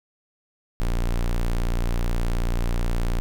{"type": "tone", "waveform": "square", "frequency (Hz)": 29.33, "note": "A#0", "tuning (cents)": 12, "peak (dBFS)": -21, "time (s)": [0.8, 3.2], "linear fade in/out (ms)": 0, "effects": []}